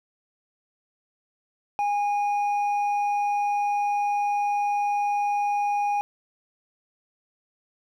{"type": "tone with hard clipping", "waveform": "sine", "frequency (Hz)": 820, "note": "G#5", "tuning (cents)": -22, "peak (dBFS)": -23, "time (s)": [1.79, 6.01], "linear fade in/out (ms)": 0, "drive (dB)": 4, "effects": []}